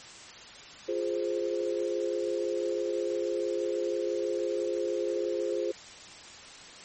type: chord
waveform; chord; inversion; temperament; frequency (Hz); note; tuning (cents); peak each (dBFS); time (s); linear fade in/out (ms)
sine; F minor; none; equal; 349.2 / 415.3 / 523.3; F4 / Ab4 / C5; 0 / 0 / 0; -32; 0.88-5.72; 10
effects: white hiss -47 dBFS RMS until 6.84 s + MP3 32 kbps